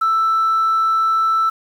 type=tone; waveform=sine; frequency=1323 Hz; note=E6; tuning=6 cents sharp; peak=-12 dBFS; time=0.01-1.5 s; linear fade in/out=10 ms; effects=tanh soft clip ceiling -10 dBFS + 7-bit